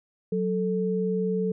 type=tone pair together; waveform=sine; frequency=185 / 440 Hz; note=F#3 / A4; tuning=0 / 0 cents; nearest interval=octave + minor third; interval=1500 cents; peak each=-26 dBFS; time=0.32-1.52 s; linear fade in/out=5 ms; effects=none